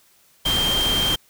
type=tone in noise; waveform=sine; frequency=3167 Hz; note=G7; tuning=17 cents sharp; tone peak=-19 dBFS; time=0.45-1.16 s; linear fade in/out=10 ms; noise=pink; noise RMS=-25 dBFS; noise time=0.45-1.16 s; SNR=+3 dB; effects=white hiss -57 dBFS RMS until 1.29 s